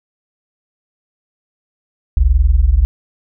sine tone pair together, 48.67 / 69.7 Hz, G1 / C#2, -12 / +10 cents, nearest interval tritone, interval 622 cents, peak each -11 dBFS, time 2.17-2.85 s, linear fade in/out 0 ms, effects none

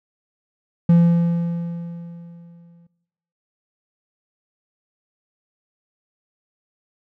triangle tone with exponential decay, 170.3 Hz, F3, 43 cents flat, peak -7 dBFS, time 0.89-2.87 s, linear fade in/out 5 ms, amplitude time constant 430 ms, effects noise-tail reverb RT60 0.9 s tail -19 dB re dry

